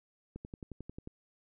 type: click train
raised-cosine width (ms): 3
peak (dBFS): -30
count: 9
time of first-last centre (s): 0.36-1.074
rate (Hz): 11.2
effects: none